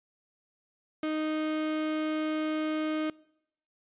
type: tone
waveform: 35% pulse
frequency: 310.2 Hz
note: D#4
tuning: 5 cents flat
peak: -27 dBFS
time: 1.03-3.1 s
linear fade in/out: 2 ms
effects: noise-tail reverb RT60 0.8 s tail -24 dB re dry + resampled to 8000 Hz